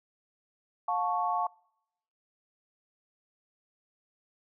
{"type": "chord", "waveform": "sine", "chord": "F augmented", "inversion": "none", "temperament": "equal with one note detuned", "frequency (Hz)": [711.9, 880, 1108.7], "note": ["F5", "A5", "C#6"], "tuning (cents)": [33, 0, 0], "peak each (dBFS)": -31, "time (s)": [0.88, 1.47], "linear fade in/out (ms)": 5, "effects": ["noise-tail reverb RT60 0.8 s tail -26 dB re dry"]}